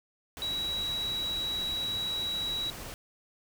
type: tone in noise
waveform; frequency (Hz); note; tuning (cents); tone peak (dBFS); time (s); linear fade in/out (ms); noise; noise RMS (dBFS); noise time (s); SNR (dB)
sine; 3885; B7; -29; -30; 0.42-2.7; 0; pink; -42; 0.37-2.94; +9
effects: none